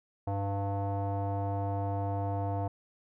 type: tone with low-pass filter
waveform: square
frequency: 99.3 Hz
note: G2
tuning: 23 cents sharp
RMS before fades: -32 dBFS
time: 0.27-2.68 s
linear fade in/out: 5 ms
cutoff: 780 Hz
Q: 6.3
effects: none